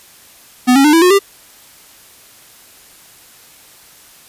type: tone with pitch steps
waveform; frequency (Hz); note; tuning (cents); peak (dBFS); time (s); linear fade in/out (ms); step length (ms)
square; 250 / 274.2 / 300.8 / 329.9 / 361.8 / 396.9; B3 / C#4 / D4 / E4 / F#4 / G4; +21 / -19 / +42 / +1 / -39 / +22; -7; 0.67-1.192; 20; 87
effects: white hiss -43 dBFS RMS until 4.28 s + resampled to 32000 Hz